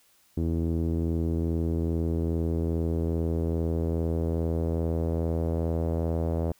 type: tone with low-pass filter sweep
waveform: sawtooth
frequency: 82.41 Hz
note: E2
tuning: in tune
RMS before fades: -27 dBFS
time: 0.37-6.52 s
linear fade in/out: 5 ms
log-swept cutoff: 330 to 580 Hz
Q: 2.2
effects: white hiss -63 dBFS RMS until 6.59 s